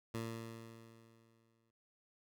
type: tone with exponential decay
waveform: 15% pulse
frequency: 114.1 Hz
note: A#2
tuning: 37 cents flat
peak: -32 dBFS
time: 0.14-1.71 s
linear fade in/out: 5 ms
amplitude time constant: 340 ms
effects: none